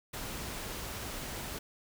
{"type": "noise", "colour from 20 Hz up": "pink", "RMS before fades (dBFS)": -40, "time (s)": [0.13, 1.59], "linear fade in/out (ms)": 10, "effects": []}